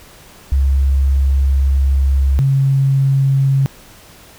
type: tone pair in turn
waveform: sine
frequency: 68 / 136 Hz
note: C#2 / C#3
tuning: -33 / -33 cents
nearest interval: octave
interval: 1200 cents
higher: second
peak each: -10 dBFS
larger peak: neither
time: 0.52-2.39 / 2.39-3.66 s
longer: first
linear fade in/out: 0 ms
effects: pink hiss -42 dBFS RMS until 4.38 s